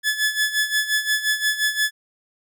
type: tone with tremolo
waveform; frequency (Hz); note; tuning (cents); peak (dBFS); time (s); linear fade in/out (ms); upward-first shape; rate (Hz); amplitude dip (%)
sawtooth; 1719; A6; -41; -13; 0.03-1.91; 50; sine; 5.7; 75
effects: none